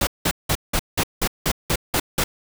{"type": "noise bursts", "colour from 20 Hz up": "pink", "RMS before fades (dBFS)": -20, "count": 10, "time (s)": [0.01, 2.24], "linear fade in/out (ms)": 5, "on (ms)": 61, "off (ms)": 180, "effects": []}